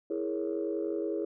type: chord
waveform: sine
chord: A# half-diminished seventh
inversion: second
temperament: equal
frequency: 329.6 / 415.3 / 466.2 / 554.4 Hz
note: E4 / G#4 / A#4 / C#5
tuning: 0 / 0 / 0 / 0 cents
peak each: -33 / -33 / -38 / -38 dBFS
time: 0.1-1.25 s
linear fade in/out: 5 ms
effects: tanh soft clip ceiling -21 dBFS